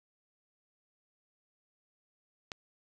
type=click; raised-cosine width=0.2 ms; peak=-21 dBFS; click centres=2.518 s; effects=none